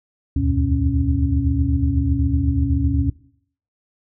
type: tone cluster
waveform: sine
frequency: 72.2 / 80.2 / 93.8 / 121.6 / 276 Hz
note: D2 / E2 / F#2 / B2 / C#4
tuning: -29 / -47 / +24 / -26 / -7 cents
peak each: -21 / -22 / -26 / -24 / -22 dBFS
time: 0.36-3.1 s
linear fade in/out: 5 ms
effects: noise-tail reverb RT60 0.6 s tail -19 dB re dry